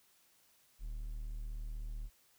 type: tone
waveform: triangle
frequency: 38.07 Hz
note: D#1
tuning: 37 cents flat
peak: -37 dBFS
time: 0.79-2.1 s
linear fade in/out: 50 ms
effects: white hiss -69 dBFS RMS until 2.38 s